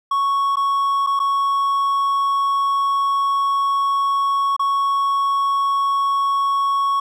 triangle tone with dropouts, 1108.7 Hz, C#6, in tune, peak -14 dBFS, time 0.11-7 s, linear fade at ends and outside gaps 5 ms, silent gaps 0.558-0.568 / 1.065-1.07 / 1.193-1.199 / 4.565-4.594 s, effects none

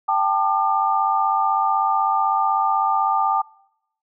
sine chord, G suspended second, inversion none, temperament equal with one note detuned, 784 / 880 / 1201.4 Hz, G5 / A5 / D6, 0 / 0 / +39 cents, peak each -21 dBFS, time 0.08-3.42 s, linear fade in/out 10 ms, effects noise-tail reverb RT60 0.8 s tail -24 dB re dry

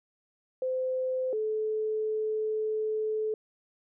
sine tone pair in turn, 515 / 433.1 Hz, C5 / A4, -28 / -27 cents, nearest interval minor third, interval 299 cents, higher first, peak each -27 dBFS, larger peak neither, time 0.62-1.33 / 1.33-3.34 s, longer second, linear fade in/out 2 ms, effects none

